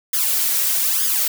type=noise with flanger; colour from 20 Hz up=blue; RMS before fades=-19 dBFS; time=0.13-1.28 s; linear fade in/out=5 ms; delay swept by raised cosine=0.59 to 3.69 ms; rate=1.1 Hz; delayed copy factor=+1; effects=none